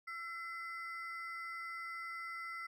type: ring-modulated tone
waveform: triangle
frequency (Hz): 1689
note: G#6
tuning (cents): +29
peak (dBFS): -37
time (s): 0.07-2.67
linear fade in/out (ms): 10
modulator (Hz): 345
effects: none